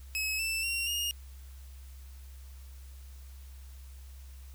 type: tone with pitch steps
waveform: sawtooth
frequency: 2568 / 2657 / 2749 / 2844 Hz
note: E7 / E7 / F7 / F7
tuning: -46 / +13 / -28 / +31 cents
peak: -27 dBFS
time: 0.15-1.11 s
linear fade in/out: 0 ms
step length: 240 ms
effects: added 66 Hz sine -45 dBFS peak until 4.54 s + white hiss -60 dBFS RMS until 4.54 s